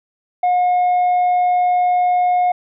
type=tone with tanh clipping; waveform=sine; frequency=720 Hz; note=F#5; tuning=47 cents flat; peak=-13 dBFS; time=0.43-2.52 s; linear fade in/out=5 ms; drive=2 dB; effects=none